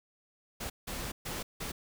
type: noise bursts at uneven times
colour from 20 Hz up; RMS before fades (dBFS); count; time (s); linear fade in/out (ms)
pink; -38; 4; 0.6-0.7 / 0.87-1.12 / 1.25-1.43 / 1.6-1.72; 10
effects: none

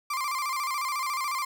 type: tone with vibrato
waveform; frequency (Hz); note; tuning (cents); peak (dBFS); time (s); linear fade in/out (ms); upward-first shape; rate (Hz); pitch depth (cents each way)
35% pulse; 1108.7; C#6; 0; -26; 0.1-1.45; 5; square; 14; 96
effects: none

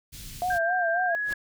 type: band-stop noise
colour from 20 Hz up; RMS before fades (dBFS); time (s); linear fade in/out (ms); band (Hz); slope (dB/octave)
pink; -41; 0.12-0.59; 20; 160 to 3200; 12
type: tone with vibrato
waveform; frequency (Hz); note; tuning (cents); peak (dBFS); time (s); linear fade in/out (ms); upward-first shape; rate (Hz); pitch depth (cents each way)
sine; 698.5; F5; 0; -24; 0.42-1.15; 0; sine; 3.7; 91
type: tone with pitch glide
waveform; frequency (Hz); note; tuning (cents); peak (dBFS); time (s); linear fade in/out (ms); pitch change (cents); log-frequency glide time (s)
sine; 1584 to 1678.2; G6 to G#6; +18 to +18; -26; 0.5-1.34; 5; +100; 1.07-1.16
type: noise with exponential growth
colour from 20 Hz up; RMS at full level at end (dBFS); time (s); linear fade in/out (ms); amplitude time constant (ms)
pink; -36; 1.19-1.33; 2; 30
effects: none

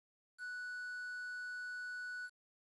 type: tone with quantisation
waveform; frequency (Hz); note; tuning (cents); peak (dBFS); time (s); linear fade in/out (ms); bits
triangle; 1480; F#6; 0; -40; 0.38-2.3; 50; 10
effects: resampled to 24000 Hz

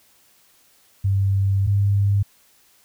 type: tone pair in turn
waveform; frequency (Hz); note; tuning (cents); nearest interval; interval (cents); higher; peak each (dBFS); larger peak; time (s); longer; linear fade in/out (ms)
sine; 97.9 / 100.25; G2 / G2; -2 / +39; unison; 41; second; -16 / -15; second; 1.04-1.67 / 1.67-2.23; first; 10
effects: white hiss -57 dBFS RMS until 2.84 s

